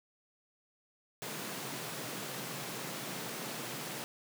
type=high-pass noise; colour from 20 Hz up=pink; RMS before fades=-41 dBFS; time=1.22-4.04 s; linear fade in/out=0 ms; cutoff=120 Hz; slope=96 dB/octave; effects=none